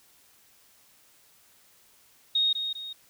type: tone with echo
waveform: sine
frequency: 3730 Hz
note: A#7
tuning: in tune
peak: -21 dBFS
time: 2.35-2.53 s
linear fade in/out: 5 ms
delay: 200 ms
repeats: 2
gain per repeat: -7 dB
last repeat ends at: 2.93 s
effects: white hiss -60 dBFS RMS until 3.09 s